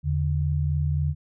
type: tone pair together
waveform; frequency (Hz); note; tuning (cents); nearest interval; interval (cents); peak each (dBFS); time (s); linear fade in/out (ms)
sine; 81.55 / 145.3; E2 / D3; -18 / -18; minor seventh; 1000; -24; 0.03-1.15; 50
effects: none